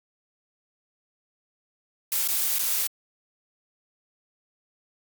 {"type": "noise with dropouts", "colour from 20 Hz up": "blue", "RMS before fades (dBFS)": -25, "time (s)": [2.12, 2.87], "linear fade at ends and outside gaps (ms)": 2, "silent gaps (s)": [[2.277, 2.286], [2.586, 2.592]], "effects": ["Opus 48 kbps"]}